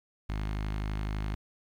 sawtooth tone with notch filter, 51.91 Hz, G#1, in tune, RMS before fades -33 dBFS, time 0.29-1.35 s, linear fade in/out 5 ms, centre 490 Hz, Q 1.3, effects low-pass 4000 Hz 12 dB/octave + 10-bit

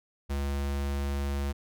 square tone, 70.1 Hz, C#2, 20 cents sharp, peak -29 dBFS, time 0.29-1.53 s, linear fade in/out 20 ms, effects none

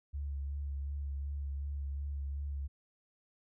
sine tone with vibrato, 70.5 Hz, C#2, 30 cents sharp, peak -35 dBFS, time 0.13-2.68 s, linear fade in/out 20 ms, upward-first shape sine, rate 2.7 Hz, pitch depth 25 cents each way, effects none

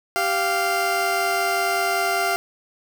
20% pulse tone pair together, 390.6 / 696 Hz, G4 / F5, -6 / -6 cents, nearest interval minor seventh, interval 1000 cents, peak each -21 / -16 dBFS, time 0.16-2.36 s, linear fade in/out 0 ms, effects 7-bit

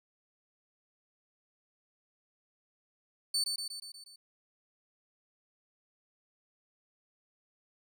30% pulse tone with echo, 4500 Hz, C#8, 25 cents sharp, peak -25 dBFS, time 3.34-3.44 s, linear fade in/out 5 ms, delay 120 ms, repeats 6, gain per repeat -4 dB, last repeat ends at 4.16 s, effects none

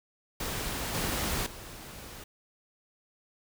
pink noise with level steps, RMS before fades -34 / -31 / -45 dBFS, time 0.4-2.24 s, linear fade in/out 5 ms, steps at 0.94 / 1.46 s, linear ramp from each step 5 ms, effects none

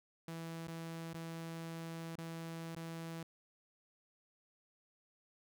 sawtooth tone with dropouts, 164.81 Hz, E3, in tune, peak -39 dBFS, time 0.28-3.23 s, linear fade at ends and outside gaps 2 ms, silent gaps 0.672-0.682 / 1.133-1.144 / 2.156-2.183 / 2.751-2.764 s, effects none

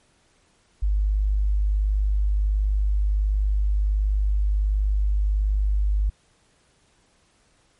sine tone, 50.7 Hz, G#1, 41 cents flat, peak -18 dBFS, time 0.82-6.1 s, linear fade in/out 10 ms, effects pink hiss -62 dBFS RMS until 7.79 s + MP3 48 kbps

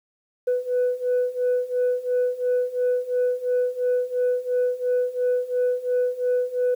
sine beating tone pair, 495 / 497.9 Hz, B4 / B4, +4 / +14 cents, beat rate 2.9 Hz, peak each -23 / -21 dBFS, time 0.47-6.75 s, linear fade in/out 10 ms, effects tanh soft clip ceiling -16 dBFS + 9-bit

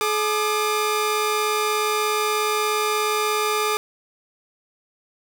sawtooth tone pair together, 425.6 / 1200 Hz, G#4 / D6, +42 / +37 cents, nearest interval octave + tritone, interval 1795 cents, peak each -19 dBFS, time 0.01-3.77 s, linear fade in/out 0 ms, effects none

